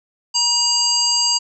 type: harmonic tone with a mistuned harmonic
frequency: 951 Hz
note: A#5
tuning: 34 cents sharp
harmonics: 1 / 3 / 5 / 7 / 8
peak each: -26 / -26 / -16 / -25 / -23 dBFS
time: 0.34-1.39 s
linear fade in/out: 20 ms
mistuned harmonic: 7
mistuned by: -53 cents
effects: none